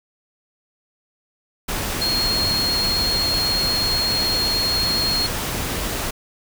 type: tone in noise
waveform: sine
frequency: 4273 Hz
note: C8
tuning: 36 cents sharp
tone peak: -19 dBFS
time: 2.01-5.27 s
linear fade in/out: 10 ms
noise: pink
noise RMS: -25 dBFS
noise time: 1.68-6.11 s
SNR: +3 dB
effects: none